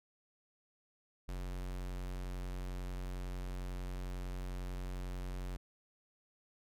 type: tone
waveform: square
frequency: 45.55 Hz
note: F#1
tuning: 26 cents flat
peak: -39 dBFS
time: 1.28-5.57 s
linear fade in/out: 10 ms
effects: MP3 96 kbps